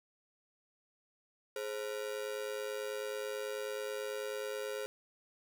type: ring-modulated tone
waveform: 45% pulse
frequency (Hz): 475.3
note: A#4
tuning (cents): +34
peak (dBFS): -34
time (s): 1.56-4.86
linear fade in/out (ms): 0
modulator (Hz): 54.6
effects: none